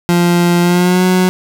30% pulse tone with pitch glide, 173.9 to 183.71 Hz, F3 to F#3, -7 to -12 cents, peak -6 dBFS, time 0.09-1.29 s, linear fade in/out 0 ms, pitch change +95 cents, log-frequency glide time 0.61-1.04 s, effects none

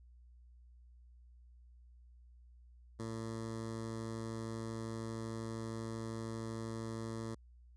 15% pulse tone with notch filter, 112.8 Hz, A2, 44 cents sharp, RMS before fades -42 dBFS, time 2.99-7.35 s, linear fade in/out 10 ms, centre 2600 Hz, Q 1.1, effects added 60 Hz sine -57 dBFS peak until 7.76 s + resampled to 22050 Hz

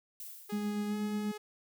violet noise with exponential decay, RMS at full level -43 dBFS, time 0.2-1.17 s, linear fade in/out 2 ms, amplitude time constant 210 ms
sawtooth tone with pitch glide, 415.3 to 422.3 Hz, G#4 to G#4, 0 to +29 cents, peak -37 dBFS, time 0.49-1.38 s, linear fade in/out 10 ms, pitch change +29 cents, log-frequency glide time 0.89-0.94 s
sine tone with tremolo, 207.6 Hz, G#3, in tune, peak -30 dBFS, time 0.52-1.32 s, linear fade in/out 10 ms, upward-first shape sine, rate 8.2 Hz, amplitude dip 40%
effects none

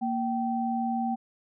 sine tone pair together, 233.1 / 774.2 Hz, A#3 / G5, 0 / -22 cents, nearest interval octave + major sixth, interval 2078 cents, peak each -28 / -29 dBFS, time 0.01-1.16 s, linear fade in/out 20 ms, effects none

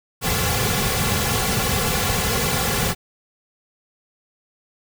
pink noise with comb filter, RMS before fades -21 dBFS, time 0.21-2.95 s, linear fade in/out 50 ms, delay 3.2 ms, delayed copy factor -0.9, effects none

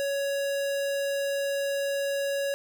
square tone, 558 Hz, C#5, 11 cents sharp, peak -27 dBFS, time 0-2.54 s, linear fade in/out 0 ms, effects none

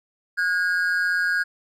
triangle tone pair together, 1450.4 / 1628 Hz, F#6 / G#6, -35 / -35 cents, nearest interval major second, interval 200 cents, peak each -22 / -20 dBFS, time 0.37-1.44 s, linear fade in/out 20 ms, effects none

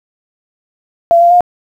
sine tone with pitch steps, 680 / 691 / 710 Hz, F5 / F5 / F5, -46 / -19 / +28 cents, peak -4 dBFS, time 1.11-1.407 s, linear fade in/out 0 ms, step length 99 ms, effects 7-bit

